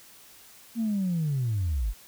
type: linear sweep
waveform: sine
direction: down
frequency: 235.4 to 41.2 Hz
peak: -23 dBFS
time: 0.75-1.94 s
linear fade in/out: 50 ms
effects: tanh soft clip ceiling -21 dBFS + white hiss -52 dBFS RMS until 2.07 s